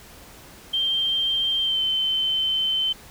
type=tone with pitch glide; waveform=sine; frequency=3157 to 3078 Hz; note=G7 to G7; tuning=+12 to -32 cents; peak=-20 dBFS; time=0.73-2.93 s; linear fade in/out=10 ms; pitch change=-44 cents; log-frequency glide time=1.61-1.81 s; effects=pink hiss -46 dBFS RMS until 3.1 s